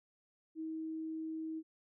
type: tone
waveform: sine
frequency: 318.9 Hz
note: D#4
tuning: 43 cents sharp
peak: -38 dBFS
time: 0.55-1.63 s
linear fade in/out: 50 ms
effects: none